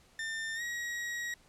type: tone with pitch glide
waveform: 40% pulse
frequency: 1800 to 1901.5 Hz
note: A6 to A#6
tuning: +39 to +34 cents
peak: -34 dBFS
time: 0.19-1.34 s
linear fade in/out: 2 ms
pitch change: +95 cents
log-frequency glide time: 0.55-0.62 s
effects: pink hiss -63 dBFS RMS until 1.48 s + low-pass 10000 Hz 12 dB/octave